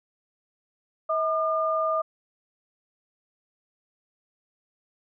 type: tone pair together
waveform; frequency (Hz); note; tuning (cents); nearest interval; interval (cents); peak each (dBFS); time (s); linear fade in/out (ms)
sine; 640 / 1208.2; D#5 / D6; +49 / +49; major seventh; 1100; -25; 1.09-2.02; 10
effects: none